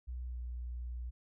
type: tone with pitch glide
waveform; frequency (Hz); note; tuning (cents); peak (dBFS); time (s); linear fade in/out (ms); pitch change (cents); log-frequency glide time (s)
sine; 61.74 to 60.54; B1 to B1; 0 to -34; -38; 0.07-1.11; 20; -34; 0.28-0.39
effects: none